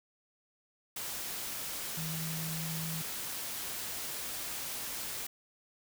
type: tone in noise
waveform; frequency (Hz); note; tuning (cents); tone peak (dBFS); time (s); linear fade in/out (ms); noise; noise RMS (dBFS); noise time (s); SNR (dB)
sine; 161.2; E3; -38; -37; 1.97-3.02; 5; white; -39; 0.96-5.27; -1
effects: none